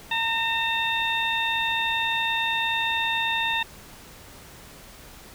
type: harmonic tone with a mistuned harmonic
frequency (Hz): 913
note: A#5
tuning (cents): -36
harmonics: 1 / 2 / 3 / 4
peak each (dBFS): -28 / -28 / -28 / -28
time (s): 0.11-3.63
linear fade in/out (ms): 5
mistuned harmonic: 3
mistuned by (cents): -36
effects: pink hiss -46 dBFS RMS until 5.34 s